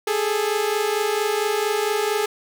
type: tone pair together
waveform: sawtooth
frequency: 410 / 434.4 Hz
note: G#4 / A4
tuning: -22 / -22 cents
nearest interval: minor second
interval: 100 cents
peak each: -19 dBFS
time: 0.07-2.26 s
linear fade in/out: 5 ms
effects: none